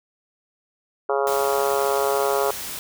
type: harmonic tone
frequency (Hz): 138.59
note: C#3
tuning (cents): 0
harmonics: 3 / 4 / 5 / 6 / 7 / 8 / 9 / 10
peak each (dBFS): -23 / -25 / -27 / -29 / -30 / -31 / -32 / -33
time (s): 1.09-2.51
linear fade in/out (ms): 5
type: noise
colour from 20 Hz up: white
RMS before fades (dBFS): -32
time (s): 1.27-2.79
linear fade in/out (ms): 0
effects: none